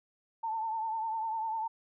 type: tone with vibrato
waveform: sine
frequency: 889 Hz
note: A5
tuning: 18 cents sharp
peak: -31 dBFS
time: 0.43-1.68 s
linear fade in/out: 10 ms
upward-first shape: triangle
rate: 10 Hz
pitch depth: 62 cents each way
effects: none